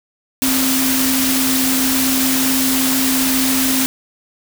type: tone in noise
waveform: sine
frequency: 262.6 Hz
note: C4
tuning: 6 cents sharp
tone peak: -17 dBFS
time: 0.42-3.86 s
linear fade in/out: 0 ms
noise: white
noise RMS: -18 dBFS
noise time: 0.42-3.86 s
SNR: -2 dB
effects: none